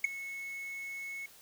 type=tone with ADSR envelope; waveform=triangle; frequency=2196 Hz; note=C#7; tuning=17 cents flat; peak=-19 dBFS; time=0.04-1.26 s; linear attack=5 ms; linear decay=11 ms; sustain=-18 dB; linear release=4 ms; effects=white hiss -57 dBFS RMS until 1.41 s